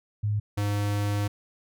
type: tone pair in turn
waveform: sine / square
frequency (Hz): 104.8 / 102.52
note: G#2 / G#2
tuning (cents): +16 / -22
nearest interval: unison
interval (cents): 38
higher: first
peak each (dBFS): -23 / -25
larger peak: first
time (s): 0.23-0.4 / 0.57-1.28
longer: second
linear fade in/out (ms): 10
effects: none